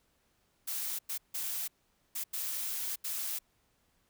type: noise bursts at uneven times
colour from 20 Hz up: blue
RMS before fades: -36 dBFS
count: 6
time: 0.67-0.99 / 1.09-1.18 / 1.34-1.68 / 2.15-2.24 / 2.33-2.96 / 3.04-3.39 s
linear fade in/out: 10 ms
effects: pink hiss -73 dBFS RMS until 4.09 s